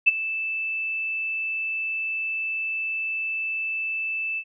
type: tone with ADSR envelope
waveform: sine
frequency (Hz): 2637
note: E7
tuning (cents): 0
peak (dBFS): -10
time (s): 0.06-4.44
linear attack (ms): 20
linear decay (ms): 23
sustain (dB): -15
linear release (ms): 62
effects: none